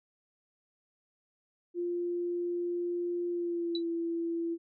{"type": "tone with pitch glide", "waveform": "sine", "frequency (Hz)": [349.2, 335.6], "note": ["F4", "E4"], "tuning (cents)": [0, 31], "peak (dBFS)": -30, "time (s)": [1.74, 4.58], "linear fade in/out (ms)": 50, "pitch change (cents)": -69, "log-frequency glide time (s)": [3.29, 3.87]}
{"type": "tone with exponential decay", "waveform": "sine", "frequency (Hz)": 3951, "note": "B7", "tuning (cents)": 0, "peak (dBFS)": -30, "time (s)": [3.75, 3.83], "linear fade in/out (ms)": 2, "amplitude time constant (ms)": 16}
{"effects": []}